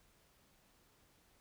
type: silence
effects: pink hiss -70 dBFS RMS until 1.4 s